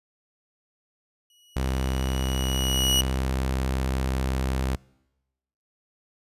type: tone with exponential growth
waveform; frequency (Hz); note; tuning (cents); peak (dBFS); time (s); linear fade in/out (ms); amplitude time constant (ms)
sawtooth; 2917; F#7; -25; -16; 1.3-3.01; 2; 370
type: tone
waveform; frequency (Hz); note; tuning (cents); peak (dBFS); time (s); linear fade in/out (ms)
sawtooth; 65.41; C2; 0; -20; 1.56-4.76; 5
effects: noise-tail reverb RT60 1.0 s tail -25 dB re dry + resampled to 32000 Hz